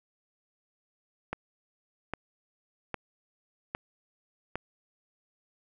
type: click train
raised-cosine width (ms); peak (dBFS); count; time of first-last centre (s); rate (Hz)
0.5; -17; 5; 1.33-4.556; 1.24
effects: none